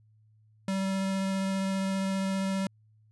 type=tone with vibrato; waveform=square; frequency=192.7 Hz; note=G3; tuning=29 cents flat; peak=-28 dBFS; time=0.68-2.67 s; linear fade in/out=2 ms; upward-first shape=triangle; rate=15 Hz; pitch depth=10 cents each way; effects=added 108 Hz sine -59 dBFS peak until 3.11 s + resampled to 24000 Hz